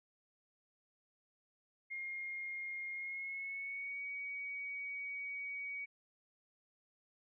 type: tone with pitch glide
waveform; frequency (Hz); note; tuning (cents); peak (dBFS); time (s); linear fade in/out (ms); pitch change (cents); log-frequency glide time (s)
sine; 2132 to 2255; C7 to C#7; +32 to +29; -40; 1.9-5.86; 20; +97; 2.91-4.02
effects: none